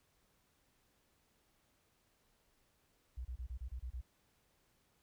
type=tone bursts; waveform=sine; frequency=61.6 Hz; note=B1; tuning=4 cents flat; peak=-40 dBFS; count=8; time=3.17-4.013 s; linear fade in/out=10 ms; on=80 ms; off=29 ms; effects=pink hiss -75 dBFS RMS until 5.02 s